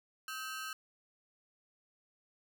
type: ring-modulated tone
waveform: sawtooth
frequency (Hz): 1421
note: F6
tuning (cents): +30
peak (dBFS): -33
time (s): 0.28-0.73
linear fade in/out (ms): 2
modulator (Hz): 140
effects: none